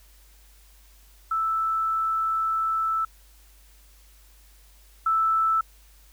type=tone pair in turn; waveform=sine; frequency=1318.5 / 1318.5 Hz; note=E6 / E6; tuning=0 / 0 cents; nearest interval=unison; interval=0 cents; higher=neither; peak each=-22 / -19 dBFS; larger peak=second; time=1.31-3.05 / 5.06-5.61 s; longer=first; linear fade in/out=5 ms; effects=added 50 Hz sine -52 dBFS peak until 6.12 s + white hiss -58 dBFS RMS until 6.12 s